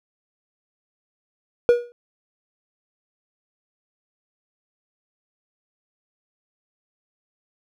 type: tone with exponential decay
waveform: triangle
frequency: 480.4 Hz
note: B4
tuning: 48 cents flat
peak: -6 dBFS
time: 1.69-1.92 s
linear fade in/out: 0 ms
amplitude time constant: 48 ms
effects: none